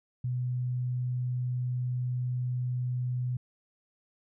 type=tone; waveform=sine; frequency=124.8 Hz; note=B2; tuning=19 cents sharp; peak=-28 dBFS; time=0.24-3.37 s; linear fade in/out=5 ms; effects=none